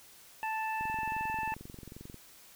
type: harmonic tone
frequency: 880 Hz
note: A5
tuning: in tune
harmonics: 1 / 2 / 3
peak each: -33 / -40 / -40 dBFS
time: 0.43-1.54 s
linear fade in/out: 0 ms
type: click train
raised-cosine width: 3 ms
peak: -33 dBFS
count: 31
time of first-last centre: 0.81-2.143 s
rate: 22.5 Hz
effects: white hiss -56 dBFS RMS until 2.55 s